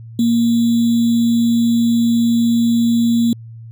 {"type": "tone with sample-and-hold", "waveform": "sine", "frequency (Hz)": 233.1, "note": "A#3", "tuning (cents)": 0, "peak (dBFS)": -11, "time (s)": [0.19, 3.33], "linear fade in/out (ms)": 2, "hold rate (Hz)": 3675, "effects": ["added 114 Hz sine -32 dBFS peak until 3.71 s"]}